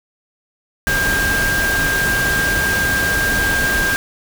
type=tone in noise; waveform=sine; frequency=1599 Hz; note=G6; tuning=34 cents sharp; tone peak=-16 dBFS; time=0.87-3.96 s; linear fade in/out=0 ms; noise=pink; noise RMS=-21 dBFS; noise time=0.87-3.96 s; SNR=+2 dB; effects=none